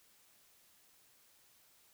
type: silence
effects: white hiss -67 dBFS RMS until 1.93 s